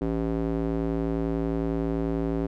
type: tone with band-pass filter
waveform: square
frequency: 55.6 Hz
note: A1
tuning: 19 cents sharp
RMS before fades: -27 dBFS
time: 0.01-2.47 s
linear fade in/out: 10 ms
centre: 330 Hz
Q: 1.6
effects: none